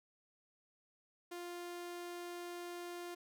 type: tone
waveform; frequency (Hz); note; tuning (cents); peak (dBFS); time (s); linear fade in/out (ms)
sawtooth; 350; F4; +4; -40; 1.31-3.15; 10
effects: none